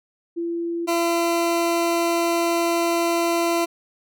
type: tone pair in turn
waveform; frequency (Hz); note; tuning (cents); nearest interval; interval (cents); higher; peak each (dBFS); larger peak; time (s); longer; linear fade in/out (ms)
sine / 20% pulse; 339 / 339; E4 / E4; +49 / +49; unison; 0; neither; -23 / -14; second; 0.36-0.87 / 0.87-3.66; second; 20
effects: none